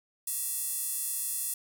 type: tone with high-pass filter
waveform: square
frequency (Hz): 383.7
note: G4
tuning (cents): -37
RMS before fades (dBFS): -33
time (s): 0.27-1.54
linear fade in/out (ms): 5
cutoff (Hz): 10000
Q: 1.8
effects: none